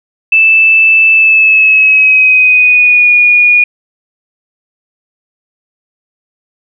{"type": "tone with pitch glide", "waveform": "sine", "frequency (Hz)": [2637, 2446], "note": ["E7", "D#7"], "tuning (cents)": [0, -30], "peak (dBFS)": -3, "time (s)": [0.32, 3.64], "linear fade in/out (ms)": 5, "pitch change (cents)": -130, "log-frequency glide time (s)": [1.13, 3.11], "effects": []}